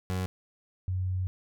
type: tone pair in turn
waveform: 30% pulse / sine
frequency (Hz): 92.5 / 92.5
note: F#2 / F#2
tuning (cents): 0 / 0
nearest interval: unison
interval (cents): 0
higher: neither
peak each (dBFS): -26 / -27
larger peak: first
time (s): 0.1-0.26 / 0.88-1.27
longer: second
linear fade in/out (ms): 0
effects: none